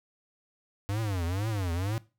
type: tone with vibrato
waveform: square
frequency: 96.8 Hz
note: G2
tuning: 21 cents flat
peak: -29 dBFS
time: 0.89-1.98 s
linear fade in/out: 0 ms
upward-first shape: triangle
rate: 2.1 Hz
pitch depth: 290 cents each way
effects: noise-tail reverb RT60 0.3 s tail -19 dB re dry